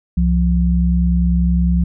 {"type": "tone pair together", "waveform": "sine", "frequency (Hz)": [65.41, 174.75], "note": ["C2", "F3"], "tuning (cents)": [0, 1], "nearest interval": "octave + perfect fourth", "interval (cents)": 1701, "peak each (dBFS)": [-14, -15], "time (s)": [0.17, 1.84], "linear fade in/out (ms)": 5, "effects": []}